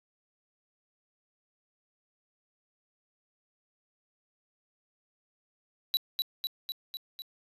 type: tone with echo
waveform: square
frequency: 3945 Hz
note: B7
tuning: 3 cents flat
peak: -24 dBFS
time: 5.94-5.97 s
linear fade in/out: 0 ms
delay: 250 ms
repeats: 5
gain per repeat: -3 dB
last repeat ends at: 7.22 s
effects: resampled to 32000 Hz + 11-bit